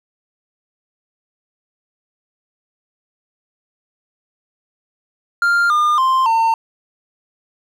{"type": "tone with pitch steps", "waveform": "triangle", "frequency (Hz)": [1396.9, 1209.1, 1046.5, 905.8], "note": ["F6", "D#6", "C6", "A#5"], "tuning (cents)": [0, -50, 0, -50], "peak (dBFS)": -10, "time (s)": [5.42, 6.54], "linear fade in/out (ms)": 2, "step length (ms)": 280, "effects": []}